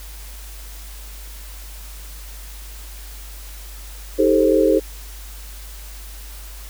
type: chord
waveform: sine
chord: A half-diminished seventh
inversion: second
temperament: just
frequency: 316.8 / 396 / 440 / 528 Hz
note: Eb4 / G4 / A4 / C5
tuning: +31 / +18 / 0 / +16 cents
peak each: -18 dBFS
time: 4.18-4.8 s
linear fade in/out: 20 ms
effects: added 50 Hz sine -34 dBFS peak until 6.69 s + white hiss -41 dBFS RMS until 6.69 s